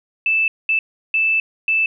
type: tone bursts at uneven times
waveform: sine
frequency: 2637 Hz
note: E7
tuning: in tune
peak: -14 dBFS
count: 4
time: 0.26-0.48 / 0.69-0.79 / 1.14-1.4 / 1.68-1.86 s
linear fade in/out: 2 ms
effects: none